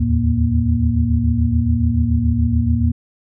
sine tone cluster, 76.6 / 83.6 / 112.4 / 235.9 Hz, D#2 / E2 / A2 / A#3, -27 / +25 / +37 / +21 cents, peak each -19 dBFS, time 0-2.92 s, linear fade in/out 10 ms, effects none

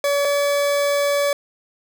40% pulse tone pair in turn, 569 / 571.4 Hz, C#5 / D5, +45 / -48 cents, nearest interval unison, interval 7 cents, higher second, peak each -16 dBFS, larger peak neither, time 0.04-0.25 / 0.25-1.33 s, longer second, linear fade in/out 2 ms, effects none

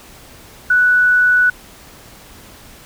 sine tone, 1480 Hz, F#6, in tune, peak -9 dBFS, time 0.7-1.5 s, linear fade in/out 5 ms, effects pink hiss -41 dBFS RMS until 2.85 s

